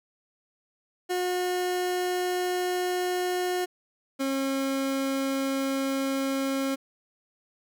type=tone pair in turn; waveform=30% pulse; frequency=361.4 / 270.7 Hz; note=F#4 / C#4; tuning=-41 / -41 cents; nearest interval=perfect fourth; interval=500 cents; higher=first; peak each=-23 dBFS; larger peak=neither; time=1.09-3.66 / 4.19-6.76 s; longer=neither; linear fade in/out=20 ms; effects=none